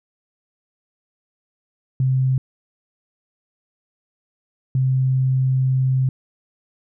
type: tone bursts at uneven times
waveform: sine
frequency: 130.81 Hz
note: C3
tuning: in tune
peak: -15 dBFS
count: 2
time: 2-2.38 / 4.75-6.09 s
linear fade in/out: 2 ms
effects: none